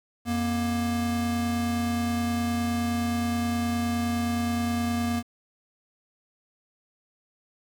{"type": "tone pair together", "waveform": "square", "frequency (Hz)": [88.7, 236.5], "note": ["F2", "A#3"], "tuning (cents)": [27, 25], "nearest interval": "octave + perfect fourth", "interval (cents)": 1698, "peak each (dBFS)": [-33, -26], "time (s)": [0.25, 5.23], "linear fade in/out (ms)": 50, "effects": ["9-bit"]}